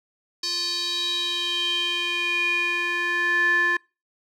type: tone with band-pass filter sweep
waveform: square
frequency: 349 Hz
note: F4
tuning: 1 cent flat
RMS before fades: -24 dBFS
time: 0.43-3.77 s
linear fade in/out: 5 ms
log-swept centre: 4800 to 1600 Hz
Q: 6.2
effects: noise-tail reverb RT60 0.3 s tail -26 dB re dry